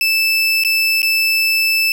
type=tone with dropouts; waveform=30% pulse; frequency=2635 Hz; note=E7; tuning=1 cent flat; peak=-10 dBFS; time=0.01-1.92 s; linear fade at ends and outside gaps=1 ms; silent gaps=0.637-0.648 / 1.019-1.029 s; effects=8-bit